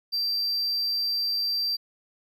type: tone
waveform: triangle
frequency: 4699 Hz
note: D8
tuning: in tune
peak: -23 dBFS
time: 0.12-1.77 s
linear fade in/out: 20 ms
effects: none